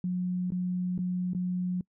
sine tone with dropouts, 180.8 Hz, F#3, 40 cents flat, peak -27 dBFS, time 0.04-1.81 s, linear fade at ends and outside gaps 2 ms, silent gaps 0.505-0.52 / 0.979-0.989 / 1.334-1.348 s, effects noise-tail reverb RT60 0.1 s tail -25 dB re dry

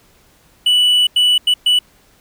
triangle tone bursts at uneven times, 2960 Hz, F#7, in tune, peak -8 dBFS, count 4, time 0.66-1.07 / 1.16-1.38 / 1.47-1.54 / 1.66-1.79 s, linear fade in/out 5 ms, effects pink hiss -52 dBFS RMS until 2.2 s

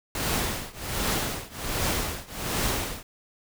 pink noise with tremolo, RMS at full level -25 dBFS, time 0.15-3.03 s, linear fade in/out 2 ms, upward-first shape triangle, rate 1.3 Hz, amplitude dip 95%, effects none

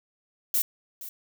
violet noise with echo, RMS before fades -24 dBFS, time 0.54-0.62 s, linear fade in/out 2 ms, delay 470 ms, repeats 1, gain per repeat -15 dB, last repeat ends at 1.09 s, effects none

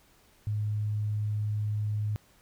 sine tone, 105.5 Hz, G#2, 28 cents sharp, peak -27 dBFS, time 0.47-2.16 s, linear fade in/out 0 ms, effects pink hiss -62 dBFS RMS until 2.41 s

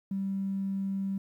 triangle tone, 194.7 Hz, G3, 12 cents flat, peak -25 dBFS, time 0.11-1.18 s, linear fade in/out 5 ms, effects tanh soft clip ceiling -27 dBFS + 11-bit

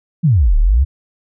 sine exponential two-way sweep, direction down then up, 180.9 to 34.04 to 74.7 Hz, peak -8 dBFS, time 0.23-0.85 s, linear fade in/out 20 ms, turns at 0.57 s, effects none

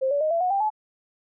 sine tone with pitch steps, 528 / 572.5 / 620.7 / 673 / 729.7 / 791.1 / 857.7 Hz, C5 / D5 / D#5 / E5 / F#5 / G5 / A5, +16 / -44 / -4 / +36 / -24 / +16 / -44 cents, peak -20 dBFS, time 0.01-0.703 s, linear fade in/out 20 ms, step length 99 ms, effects none

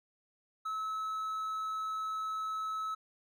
triangle tone, 1296 Hz, E6, 30 cents flat, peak -32 dBFS, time 0.65-2.95 s, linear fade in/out 10 ms, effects none

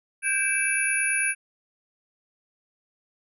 sine tone cluster, 1545 / 1614 / 2321 / 2622 / 10420 Hz, G6 / G#6 / D7 / E7 / E9, -26 / -50 / -21 / -10 / -21 cents, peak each -30 / -30 / -28 / -29 / -26 dBFS, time 0.22-1.35 s, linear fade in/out 50 ms, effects none

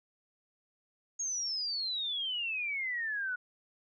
sine exponential sweep, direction down, 6645 to 1451 Hz, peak -32 dBFS, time 1.19-3.36 s, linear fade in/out 10 ms, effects none

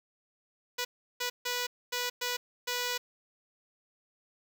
5% pulse tone bursts at uneven times, 490.8 Hz, B4, 11 cents flat, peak -19 dBFS, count 6, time 0.78-0.85 / 1.2-1.3 / 1.45-1.67 / 1.92-2.1 / 2.21-2.37 / 2.67-2.98 s, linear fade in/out 10 ms, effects 10-bit

